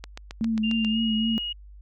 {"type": "click train", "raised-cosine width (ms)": 0.2, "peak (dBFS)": -19, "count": 7, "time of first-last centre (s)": [0.04, 0.848], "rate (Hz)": 7.43}
{"type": "tone with vibrato", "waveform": "sine", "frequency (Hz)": 222, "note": "A3", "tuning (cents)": 16, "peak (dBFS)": -22, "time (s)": [0.41, 1.38], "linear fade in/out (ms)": 0, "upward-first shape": "triangle", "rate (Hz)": 3.7, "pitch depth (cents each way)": 47}
{"type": "tone with pitch glide", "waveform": "sine", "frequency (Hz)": [2794, 2881], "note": ["F7", "F#7"], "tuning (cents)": [0, -47], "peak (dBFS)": -28, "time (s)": [0.63, 1.53], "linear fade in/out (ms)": 10, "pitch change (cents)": 53, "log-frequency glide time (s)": [0.88, 0.99]}
{"effects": ["added 50 Hz sine -43 dBFS peak until 1.81 s"]}